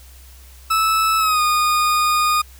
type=tone with pitch glide; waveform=40% pulse; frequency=1308 to 1227.5 Hz; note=E6 to D#6; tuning=-14 to -24 cents; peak=-14 dBFS; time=0.7-2.42 s; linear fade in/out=10 ms; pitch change=-110 cents; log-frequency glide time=1.18-1.41 s; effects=added 64 Hz sine -41 dBFS peak until 2.59 s + white hiss -48 dBFS RMS until 2.59 s